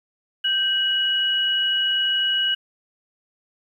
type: tone pair together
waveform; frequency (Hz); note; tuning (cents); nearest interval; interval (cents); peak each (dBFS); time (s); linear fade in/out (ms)
sine; 1561 / 2918; G6 / F#7; -8 / -25; major seventh; 1083; -26 / -19; 0.44-2.55; 10
effects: 9-bit